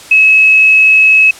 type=tone; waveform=sine; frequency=2576 Hz; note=E7; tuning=41 cents flat; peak=-3 dBFS; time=0.11-1.31 s; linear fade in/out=5 ms; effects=white hiss -33 dBFS RMS until 1.39 s + low-pass 9000 Hz 12 dB/octave